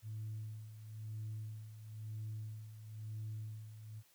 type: tone with tremolo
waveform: sine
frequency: 108.5 Hz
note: A2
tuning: 24 cents flat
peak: -39 dBFS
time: 0.02-4.03 s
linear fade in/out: 50 ms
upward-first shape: sine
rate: 1 Hz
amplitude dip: 70%
effects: tanh soft clip ceiling -37 dBFS + white hiss -69 dBFS RMS until 4.14 s